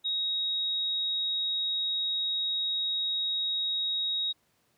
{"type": "tone", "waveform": "sine", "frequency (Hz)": 3780, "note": "A#7", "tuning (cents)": 23, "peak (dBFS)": -27, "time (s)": [0.04, 4.33], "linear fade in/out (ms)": 20, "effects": ["pink hiss -70 dBFS RMS until 4.77 s", "high-pass 100 Hz 12 dB/octave"]}